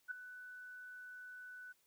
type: tone with ADSR envelope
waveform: sine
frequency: 1492 Hz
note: F#6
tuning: 14 cents sharp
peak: -36 dBFS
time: 0.08-1.73 s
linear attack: 32 ms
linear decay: 4 ms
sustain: -13 dB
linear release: 17 ms
effects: white hiss -75 dBFS RMS until 1.86 s